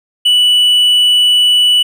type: tone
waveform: triangle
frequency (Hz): 2960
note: F#7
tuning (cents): 0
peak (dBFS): -5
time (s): 0.25-1.83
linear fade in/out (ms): 10
effects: none